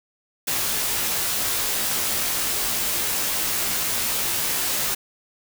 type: noise with comb filter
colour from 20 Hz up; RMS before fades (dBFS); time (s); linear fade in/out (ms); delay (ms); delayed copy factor
white; -24; 0.47-4.95; 10; 16; -0.8
effects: none